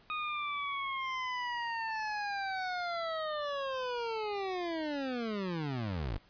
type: linear sweep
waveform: 25% pulse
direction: down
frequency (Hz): 1244.5 to 43.65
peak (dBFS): -30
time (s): 0.1-6.18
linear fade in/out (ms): 0
effects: pink hiss -63 dBFS RMS until 6.29 s + resampled to 11025 Hz